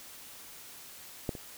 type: clicks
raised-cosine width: 2 ms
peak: -17 / -28 dBFS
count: 2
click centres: 1.292 / 1.352 s
effects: white hiss -49 dBFS RMS until 1.57 s